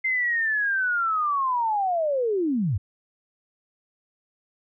sine linear sweep, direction down, 2093 to 82 Hz, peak -21 dBFS, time 0.04-2.78 s, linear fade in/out 10 ms, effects none

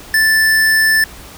square tone, 1760 Hz, A6, in tune, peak -10 dBFS, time 0.14-1.04 s, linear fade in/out 2 ms, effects added 60 Hz sine -42 dBFS peak until 1.37 s + pink hiss -36 dBFS RMS until 1.37 s

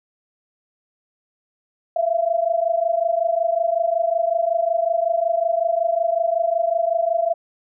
sine tone pair together, 659.3 / 684.7 Hz, E5 / F5, 0 / -34 cents, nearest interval minor second, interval 66 cents, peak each -20 dBFS, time 1.96-7.34 s, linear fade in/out 5 ms, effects none

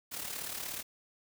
white noise with amplitude modulation, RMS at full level -37 dBFS, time 0.11-0.83 s, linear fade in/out 20 ms, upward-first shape sine, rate 36.7 Hz, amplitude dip 60%, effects none

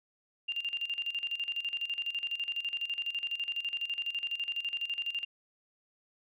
sine tone with tremolo, 2794 Hz, F7, in tune, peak -30 dBFS, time 0.48-5.25 s, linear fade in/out 10 ms, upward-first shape square, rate 12 Hz, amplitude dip 75%, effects none

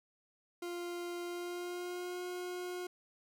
40% pulse tone with pitch glide, 349.2 to 359.4 Hz, F4 to F4, 0 to +50 cents, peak -38 dBFS, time 0.62-2.87 s, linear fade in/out 5 ms, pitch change +50 cents, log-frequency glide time 1.24-2.22 s, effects none

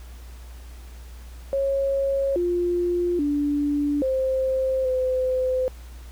sine tone with pitch steps, 548 / 351.2 / 290 / 525 / 513 Hz, C#5 / F4 / D4 / C5 / C5, -20 / +10 / -22 / +6 / -34 cents, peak -20 dBFS, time 1.53-5.68 s, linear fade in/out 0 ms, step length 830 ms, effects added 60 Hz sine -38 dBFS peak until 6.11 s + pink hiss -51 dBFS RMS until 6.11 s

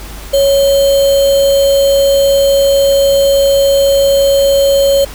sine tone with sample-and-hold, 554.4 Hz, C#5, in tune, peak -6 dBFS, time 0.33-5.05 s, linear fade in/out 10 ms, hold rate 3675 Hz, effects added 50 Hz sine -27 dBFS peak until 5.14 s + pink hiss -31 dBFS RMS until 5.14 s

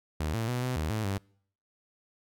sawtooth tone with pitch steps, 77.2 / 113.2 / 123.5 / 126.8 / 78 / 109 / 98.3 Hz, D#2 / A2 / B2 / B2 / D#2 / A2 / G2, -13 / +50 / 0 / +46 / +5 / -16 / +5 cents, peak -25 dBFS, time 0.2-1.18 s, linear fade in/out 5 ms, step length 140 ms, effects noise-tail reverb RT60 0.6 s tail -26 dB re dry

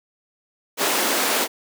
pink high-pass noise, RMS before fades -21 dBFS, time 0.77-1.48 s, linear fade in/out 50 ms, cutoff 290 Hz, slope 24 dB/octave, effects none

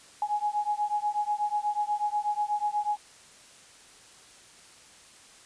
sine beating tone pair, 830.6 / 838.8 Hz, G#5 / G#5, 0 / +17 cents, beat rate 8.2 Hz, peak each -29 dBFS, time 0.22-2.97 s, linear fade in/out 2 ms, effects white hiss -53 dBFS RMS until 5.45 s + resampled to 22050 Hz

